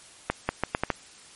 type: accelerating click train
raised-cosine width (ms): 0.5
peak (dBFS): -8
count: 6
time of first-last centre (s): 0.3-0.902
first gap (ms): 190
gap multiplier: 0.77
effects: white hiss -50 dBFS RMS until 1.35 s + MP3 48 kbps